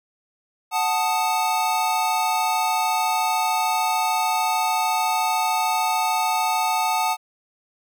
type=chord; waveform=square; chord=D# diminished; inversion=first; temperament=equal; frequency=740 / 880 / 1244.5 Hz; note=F#5 / A5 / D#6; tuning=0 / 0 / 0 cents; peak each=-25 / -23 / -28 dBFS; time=0.71-7.17 s; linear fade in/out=50 ms; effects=none